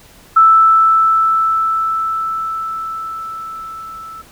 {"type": "tone with level ramp", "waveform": "sine", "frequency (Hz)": 1319, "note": "E6", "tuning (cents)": 1, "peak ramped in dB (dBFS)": [-4, -29], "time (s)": [0.36, 4.22], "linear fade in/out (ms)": 10, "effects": ["pink hiss -44 dBFS RMS until 4.31 s"]}